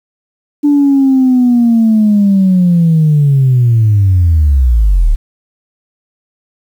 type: linear sweep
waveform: sine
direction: down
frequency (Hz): 293.7 to 34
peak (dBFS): -4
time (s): 0.63-5.16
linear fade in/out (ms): 20
effects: tanh soft clip ceiling -2 dBFS + 7-bit